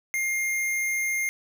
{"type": "tone", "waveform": "square", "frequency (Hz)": 2119, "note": "C7", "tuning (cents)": 21, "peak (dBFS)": -25, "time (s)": [0.14, 1.29], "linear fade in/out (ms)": 0, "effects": []}